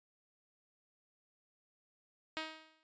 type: tone with exponential decay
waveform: 5% pulse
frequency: 315.9 Hz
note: D#4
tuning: 26 cents sharp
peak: -24 dBFS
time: 2.37-2.83 s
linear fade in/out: 0 ms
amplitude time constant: 100 ms
effects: resampled to 16000 Hz